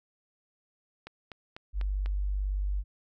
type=click train; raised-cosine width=0.3 ms; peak=-26 dBFS; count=5; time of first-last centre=1.07-2.06 s; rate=4.04 Hz
type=tone; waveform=sine; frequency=49 Hz; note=G1; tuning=in tune; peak=-27 dBFS; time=1.73-2.84 s; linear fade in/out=50 ms
effects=none